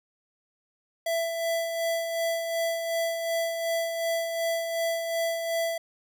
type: tone with tremolo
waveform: square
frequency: 665 Hz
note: E5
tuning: 15 cents sharp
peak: -25 dBFS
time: 1.06-5.78 s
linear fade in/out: 5 ms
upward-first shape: sine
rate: 2.7 Hz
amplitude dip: 45%
effects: none